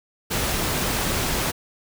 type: noise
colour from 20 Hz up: pink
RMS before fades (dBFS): -24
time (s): 0.3-1.52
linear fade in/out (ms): 20
effects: none